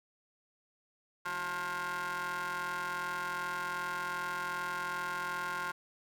30% pulse ring-modulated tone, 174.1 Hz, F3, 5 cents flat, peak -29 dBFS, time 1.25-5.72 s, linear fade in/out 10 ms, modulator 1240 Hz, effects none

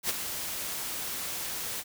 white noise with ADSR envelope, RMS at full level -27 dBFS, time 0.03-1.84 s, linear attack 65 ms, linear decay 20 ms, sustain -8 dB, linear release 45 ms, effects none

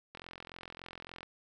click train, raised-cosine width 0.3 ms, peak -29 dBFS, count 48, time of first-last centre 0.15-1.23 s, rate 43.5 Hz, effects none

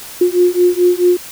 sine beating tone pair, 353.8 / 358.4 Hz, F4 / F4, +23 / +45 cents, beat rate 4.6 Hz, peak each -12 dBFS, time 0.21-1.17 s, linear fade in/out 5 ms, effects white hiss -32 dBFS RMS until 1.31 s

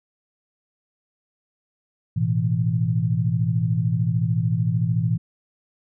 sine chord, A suspended second, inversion none, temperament equal, 110 / 123.47 / 164.81 Hz, A2 / B2 / E3, 0 / 0 / 0 cents, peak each -23 dBFS, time 2.16-5.18 s, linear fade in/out 10 ms, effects none

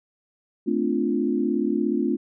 sine chord, D minor seventh, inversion second, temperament equal with one note detuned, 220 / 256.4 / 293.7 / 349.2 Hz, A3 / C4 / D4 / F4, 0 / -35 / 0 / 0 cents, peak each -26 dBFS, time 0.66-2.17 s, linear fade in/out 20 ms, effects none

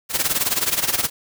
white noise with tremolo, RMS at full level -18 dBFS, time 0.09-1.1 s, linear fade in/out 50 ms, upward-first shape sine, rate 19 Hz, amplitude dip 80%, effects none

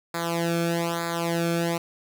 sawtooth tone with flanger, 168.9 Hz, E3, 42 cents sharp, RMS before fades -26 dBFS, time 0.14-1.78 s, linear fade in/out 5 ms, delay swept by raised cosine 0.34 to 1.04 ms, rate 1.1 Hz, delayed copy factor -0.95, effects 9-bit

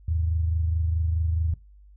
sine tone pair together, 80.58 / 105.3 Hz, E2 / G#2, -39 / +24 cents, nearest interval perfect fourth, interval 463 cents, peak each -22 / -33 dBFS, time 0.08-1.54 s, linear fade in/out 5 ms, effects noise-tail reverb RT60 0.2 s tail -19 dB re dry + added 50 Hz sine -48 dBFS peak until 1.96 s

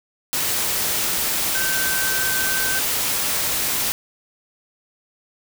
sine tone in noise, 1541 Hz, G6, 30 cents flat, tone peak -24 dBFS, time 1.55-2.79 s, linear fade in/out 0 ms, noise white, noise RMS -22 dBFS, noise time 0.33-3.92 s, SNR -5 dB, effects none

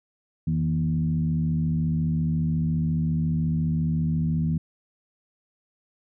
sine tone with frequency modulation, 161 Hz, E3, 41 cents flat, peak -21 dBFS, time 0.47-4.58 s, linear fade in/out 5 ms, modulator 74.4 Hz, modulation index 0.8, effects none

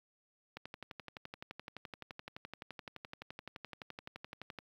click train, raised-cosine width 0.3 ms, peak -28 dBFS, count 48, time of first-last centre 0.57-4.587 s, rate 11.7 Hz, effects high-pass 60 Hz 12 dB/octave + 10-bit

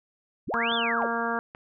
sine linear two-way sweep, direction up then down, 34.12 to 3605 to 307.4 Hz, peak -27 dBFS, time 0.47-1.07 s, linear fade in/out 20 ms, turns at 0.74 s
harmonic tone, 232.2 Hz, A#3, 7 cents flat, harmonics 1 / 2 / 3 / 4 / 5 / 6 / 7, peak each -33 / -33 / -33 / -33 / -33 / -33 / -33 dBFS, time 0.54-1.39 s, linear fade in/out 0 ms
clicks, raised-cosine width 0.5 ms, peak -26 dBFS, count 3, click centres 0.718 / 1.022 / 1.549 s
effects none

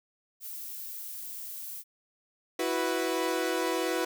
violet noise, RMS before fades -40 dBFS, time 0.4-1.84 s, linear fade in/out 50 ms
sawtooth chord, E suspended second, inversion none, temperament equal with one note detuned, 328.5 / 370 / 493.9 Hz, E4 / F#4 / B4, -6 / 0 / 0 cents, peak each -28 dBFS, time 2.59-4.05 s, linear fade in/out 5 ms
effects none

